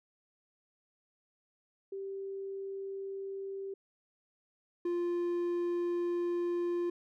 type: tone pair in turn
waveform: sine / triangle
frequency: 390.4 / 348.5 Hz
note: G4 / F4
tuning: -7 / -4 cents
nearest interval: major second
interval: 197 cents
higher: first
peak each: -37 / -28 dBFS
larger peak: second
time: 1.92-3.74 / 4.85-6.9 s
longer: second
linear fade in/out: 5 ms
effects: none